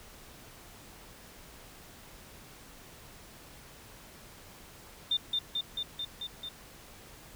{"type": "tone with echo", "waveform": "sine", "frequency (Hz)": 3603, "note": "A7", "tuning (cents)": 40, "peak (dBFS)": -25, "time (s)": [5.11, 5.17], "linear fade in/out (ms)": 5, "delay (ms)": 220, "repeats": 6, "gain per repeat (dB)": -2, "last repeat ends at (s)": 6.49, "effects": ["pink hiss -52 dBFS RMS until 7.35 s"]}